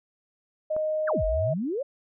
sine tone with pitch glide, 620 to 636.7 Hz, D#5 to D#5, -6 to +40 cents, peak -24 dBFS, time 0.7-1.54 s, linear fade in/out 10 ms, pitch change +46 cents, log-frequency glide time 1.08-1.33 s
click, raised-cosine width 1 ms, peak -25 dBFS, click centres 0.765 s
sine exponential two-way sweep, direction down then up, 1915 to 44.29 to 593 Hz, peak -26 dBFS, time 1.07-1.83 s, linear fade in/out 10 ms, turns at 1.25 s
effects none

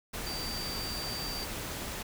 sine tone in noise, 4661 Hz, D8, 14 cents flat, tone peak -37 dBFS, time 0.26-1.45 s, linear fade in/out 10 ms, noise pink, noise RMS -38 dBFS, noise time 0.13-2.03 s, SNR -2 dB, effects none

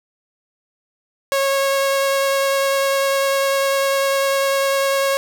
sawtooth tone with vibrato, 548 Hz, C#5, 20 cents flat, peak -12 dBFS, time 1.32-5.17 s, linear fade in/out 0 ms, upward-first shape sine, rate 10 Hz, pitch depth 9 cents each way, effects none

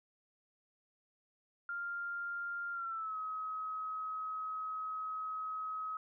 sine tone with pitch glide, 1396.9 to 1273.6 Hz, F6 to D#6, 0 to +40 cents, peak -37 dBFS, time 1.69-5.97 s, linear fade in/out 2 ms, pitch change -160 cents, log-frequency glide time 2.72-3.17 s, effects none

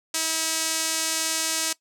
sawtooth tone with band-pass filter, 321.8 Hz, E4, 42 cents flat, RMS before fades -26 dBFS, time 0.14-1.73 s, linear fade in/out 5 ms, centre 7300 Hz, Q 1.3, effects noise-tail reverb RT60 0.1 s tail -20 dB re dry

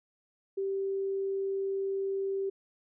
sine tone, 390 Hz, G4, 9 cents flat, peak -29 dBFS, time 0.57-2.5 s, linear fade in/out 10 ms, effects none

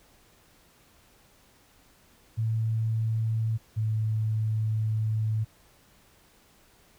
sine tone pair in turn, 111.7 / 109.34 Hz, A2 / A2, +27 / -10 cents, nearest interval unison, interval 37 cents, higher first, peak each -24 dBFS, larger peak neither, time 2.37-3.58 / 3.76-5.45 s, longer second, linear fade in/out 20 ms, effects pink hiss -60 dBFS RMS until 6.98 s

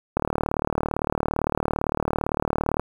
click train, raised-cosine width 1 ms, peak -8 dBFS, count 100, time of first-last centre 0.17-2.796 s, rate 37.7 Hz, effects 7-bit

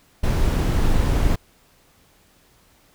brown noise, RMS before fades -18 dBFS, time 0.23-1.36 s, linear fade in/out 10 ms, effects pink hiss -57 dBFS RMS until 2.94 s

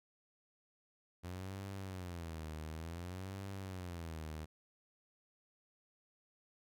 sawtooth tone with vibrato, 87.31 Hz, F2, in tune, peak -39 dBFS, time 1.23-4.46 s, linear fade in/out 20 ms, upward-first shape sine, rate 0.56 Hz, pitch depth 200 cents each way, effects none

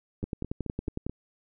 two click trains, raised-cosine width 3 ms, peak -22 / -18 dBFS, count 5 / 10, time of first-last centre 0.23-1.096 / 0.24-1.066 s, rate 4.62 / 10.9 Hz, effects none

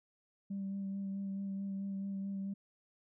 sine tone with vibrato, 196 Hz, G3, in tune, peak -35 dBFS, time 0.5-2.54 s, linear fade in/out 10 ms, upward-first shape sine, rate 4.6 Hz, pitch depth 17 cents each way, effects tanh soft clip ceiling -33 dBFS

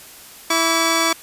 10% pulse tone pair together, 329.1 / 1142 Hz, E4 / D6, -3 / -49 cents, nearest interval octave + minor seventh, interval 2154 cents, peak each -10 dBFS, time 0.5-1.13 s, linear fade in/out 5 ms, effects white hiss -41 dBFS RMS until 1.22 s + resampled to 32000 Hz

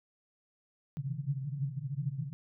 pink band-pass noise, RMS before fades -36 dBFS, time 0.97-2.33 s, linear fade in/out 0 ms, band 130 to 150 Hz, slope 96 dB/octave, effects none

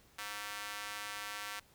square tone with high-pass filter, 103.83 Hz, G#2, in tune, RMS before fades -43 dBFS, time 0.18-1.6 s, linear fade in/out 10 ms, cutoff 1400 Hz, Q 1.1, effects pink hiss -65 dBFS RMS until 1.74 s

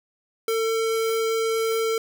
square tone, 449.2 Hz, A4, 36 cents sharp, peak -22 dBFS, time 0.48-1.98 s, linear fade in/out 2 ms, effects none

